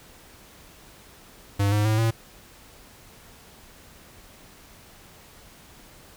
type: tone with pitch steps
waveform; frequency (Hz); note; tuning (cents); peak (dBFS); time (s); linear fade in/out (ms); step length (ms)
square; 100.5 / 104.59 / 108.84 / 113.26; G2 / G#2 / A2 / A#2; +44 / +13 / -18 / -49; -20; 1.59-2.11; 10; 130
effects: pink hiss -50 dBFS RMS until 6.16 s